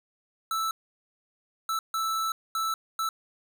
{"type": "tone bursts at uneven times", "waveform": "square", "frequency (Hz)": 1318.5, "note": "E6", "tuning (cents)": 0, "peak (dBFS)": -27, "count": 5, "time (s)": [[0.51, 0.71], [1.69, 1.79], [1.94, 2.32], [2.55, 2.74], [2.99, 3.09]], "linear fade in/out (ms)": 2, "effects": []}